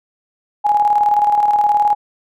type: tone with tremolo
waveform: sine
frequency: 830.6 Hz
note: G#5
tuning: in tune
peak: -9 dBFS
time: 0.64-1.95 s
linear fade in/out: 20 ms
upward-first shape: square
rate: 19 Hz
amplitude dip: 45%
effects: none